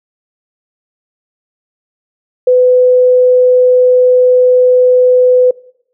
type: tone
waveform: sine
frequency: 502 Hz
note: B4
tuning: 28 cents sharp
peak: -4 dBFS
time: 2.47-5.51 s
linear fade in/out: 5 ms
effects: noise-tail reverb RT60 0.7 s tail -22 dB re dry